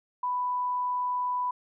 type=tone; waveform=sine; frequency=992 Hz; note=B5; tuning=7 cents sharp; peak=-26 dBFS; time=0.23-1.51 s; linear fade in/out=5 ms; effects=none